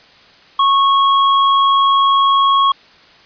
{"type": "tone", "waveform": "square", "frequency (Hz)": 1100, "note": "C#6", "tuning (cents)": -14, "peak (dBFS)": -10, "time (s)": [0.59, 2.72], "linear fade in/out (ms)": 5, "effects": ["white hiss -45 dBFS RMS until 3.25 s", "resampled to 11025 Hz"]}